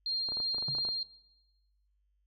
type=tone with tremolo; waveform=sine; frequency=4204 Hz; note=C8; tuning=7 cents sharp; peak=-30 dBFS; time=0.06-1.03 s; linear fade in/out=2 ms; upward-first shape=sine; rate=3 Hz; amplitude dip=25%
type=clicks; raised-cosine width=1 ms; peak=-32 dBFS; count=12; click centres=0.288 / 0.321 / 0.371 / 0.402 / 0.546 / 0.583 / 0.625 / 0.684 / 0.751 / 0.785 / 0.851 / 0.888 s
type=tone with exponential decay; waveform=sine; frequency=138.59 Hz; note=C#3; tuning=in tune; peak=-34 dBFS; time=0.68-0.87 s; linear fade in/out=5 ms; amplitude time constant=40 ms
effects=noise-tail reverb RT60 1.0 s tail -17 dB re dry + added 50 Hz sine -70 dBFS peak until 2.26 s